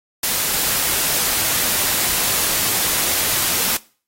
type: noise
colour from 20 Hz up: white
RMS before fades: -19 dBFS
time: 0.23-3.77 s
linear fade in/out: 5 ms
effects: noise-tail reverb RT60 0.4 s tail -21 dB re dry + AAC 48 kbps